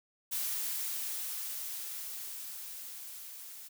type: noise with level ramp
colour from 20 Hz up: blue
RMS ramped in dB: -34 to -48 dBFS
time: 0.31-3.69 s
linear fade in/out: 20 ms
effects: none